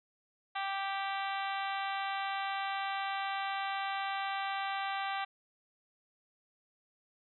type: harmonic tone with a mistuned harmonic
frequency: 392 Hz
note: G4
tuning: in tune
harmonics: 2 / 3 / 4 / 5 / 6 / 7 / 8 / 9 / 10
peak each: -36 / -40 / -42 / -44 / -46 / -47 / -48 / -49 / -50 dBFS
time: 0.55-5.25 s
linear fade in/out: 10 ms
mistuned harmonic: 6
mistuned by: -19 cents
effects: none